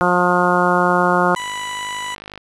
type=harmonic tone; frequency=178.3 Hz; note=F3; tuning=36 cents sharp; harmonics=1 / 2 / 3 / 4 / 5 / 6 / 7 / 8; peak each=-21 / -21 / -21 / -21 / -21 / -21 / -21 / -21 dBFS; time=0.01-1.35 s; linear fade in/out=0 ms
type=tone with vibrato; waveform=20% pulse; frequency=987.8 Hz; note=B5; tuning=in tune; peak=-19 dBFS; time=1.36-2.15 s; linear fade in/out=5 ms; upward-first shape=square; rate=18 Hz; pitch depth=8 cents each way
type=click train; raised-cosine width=0.3 ms; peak=-18 dBFS; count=51; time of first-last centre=1.4-2.377 s; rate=51.2 Hz
effects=resampled to 24000 Hz + 7-bit